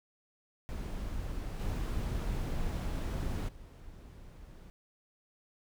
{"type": "noise with level steps", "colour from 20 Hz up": "brown", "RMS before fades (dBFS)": [-38, -34, -50], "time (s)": [0.69, 4.7], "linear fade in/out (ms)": 0, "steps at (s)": [1.59, 3.48], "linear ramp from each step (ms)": 10, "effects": []}